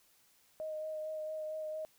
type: tone with vibrato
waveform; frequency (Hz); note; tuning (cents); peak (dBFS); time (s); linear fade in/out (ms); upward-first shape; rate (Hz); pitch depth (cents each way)
sine; 622; D#5; -1; -37; 0.6-1.85; 0; sine; 4.4; 15
effects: white hiss -68 dBFS RMS until 1.98 s